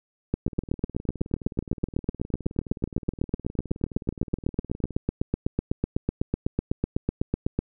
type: two click trains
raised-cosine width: 3 ms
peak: -10 / -24 dBFS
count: 59 / 86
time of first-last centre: 0.34-7.59 / 0.48-4.907 s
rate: 8 / 19.2 Hz
effects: none